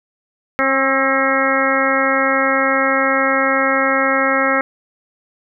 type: harmonic tone with a mistuned harmonic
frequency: 269.3 Hz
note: C#4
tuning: 50 cents flat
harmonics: 1 / 2 / 3 / 4 / 5 / 6 / 7 / 8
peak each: -22 / -19 / -25 / -25 / -19 / -23 / -21 / -22 dBFS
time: 0.59-4.61 s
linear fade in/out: 0 ms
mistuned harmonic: 5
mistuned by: -29 cents
effects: none